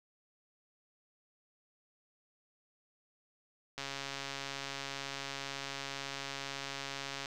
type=click train; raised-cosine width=0.2 ms; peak=-22 dBFS; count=481; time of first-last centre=3.78-7.258 s; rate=138 Hz; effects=none